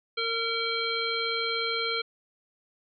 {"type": "harmonic tone", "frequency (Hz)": 458.4, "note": "A#4", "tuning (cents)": -29, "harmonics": [1, 3, 5, 7, 9], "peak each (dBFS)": [-33, -33, -33, -33, -33], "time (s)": [0.17, 2.02], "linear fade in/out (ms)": 10, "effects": []}